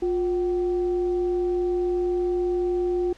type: tone with frequency modulation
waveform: sine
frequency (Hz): 355.7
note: F4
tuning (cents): +32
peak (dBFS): -21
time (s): 0.02-3.13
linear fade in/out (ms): 5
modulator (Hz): 406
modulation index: 0.3
effects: pink hiss -52 dBFS RMS until 3.17 s + low-pass 6000 Hz 12 dB/octave